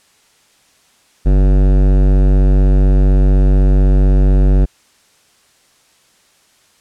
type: tone with hard clipping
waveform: sine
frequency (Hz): 47.93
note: G1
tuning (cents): -38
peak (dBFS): -9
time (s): 1.25-4.66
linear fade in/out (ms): 20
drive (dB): 17
effects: white hiss -53 dBFS RMS until 6.8 s + low-pass 9000 Hz 12 dB/octave